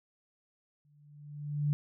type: tone with exponential growth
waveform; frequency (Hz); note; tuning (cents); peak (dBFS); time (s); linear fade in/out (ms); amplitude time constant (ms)
sine; 146.83; D3; 0; -24; 0.85-1.73; 0; 190
effects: none